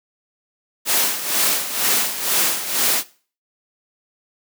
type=noise with tremolo; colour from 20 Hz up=white; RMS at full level=-17 dBFS; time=0.85-3.04 s; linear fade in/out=50 ms; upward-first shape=sine; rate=2.1 Hz; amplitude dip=70%; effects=noise-tail reverb RT60 0.4 s tail -19 dB re dry + high-pass 200 Hz 12 dB/octave